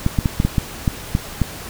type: clicks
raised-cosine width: 5 ms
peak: -3 dBFS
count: 9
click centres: 0.064 / 0.188 / 0.258 / 0.401 / 0.45 / 0.582 / 0.878 / 1.151 / 1.417 s
effects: pink hiss -33 dBFS RMS until 1.69 s